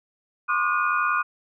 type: tone cluster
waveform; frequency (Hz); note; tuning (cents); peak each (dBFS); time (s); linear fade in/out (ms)
sine; 1043 / 1118 / 1209 / 1442 / 2471; C6 / C#6 / D6 / F#6 / D#7; -6 / +14 / +50 / -45 / -13; -31 / -29 / -24 / -24 / -32; 0.48-1.23; 20
effects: none